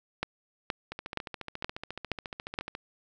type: two click trains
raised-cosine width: 0.3 ms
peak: -13 / -21 dBFS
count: 6 / 27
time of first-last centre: 0.23-2.588 / 0.92-2.751 s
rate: 2.12 / 14.2 Hz
effects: none